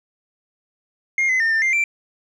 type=tone with pitch steps; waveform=sine; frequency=2129 / 2038 / 1814 / 1793 / 2097 / 2348 Hz; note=C7 / C7 / A#6 / A6 / C7 / D7; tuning=+30 / -46 / -48 / +32 / +3 / -1 cents; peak=-13 dBFS; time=1.18-1.84 s; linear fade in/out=2 ms; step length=110 ms; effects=tanh soft clip ceiling -15 dBFS